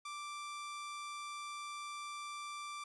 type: tone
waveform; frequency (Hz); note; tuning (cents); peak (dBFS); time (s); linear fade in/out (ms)
sawtooth; 1174.7; D6; 0; -39; 0.05-2.84; 5
effects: resampled to 24000 Hz